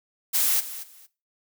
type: noise with echo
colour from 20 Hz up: blue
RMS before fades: -22 dBFS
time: 0.33-0.61 s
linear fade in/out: 20 ms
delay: 230 ms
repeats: 2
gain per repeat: -14 dB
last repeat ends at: 1.07 s
effects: noise-tail reverb RT60 0.3 s tail -18 dB re dry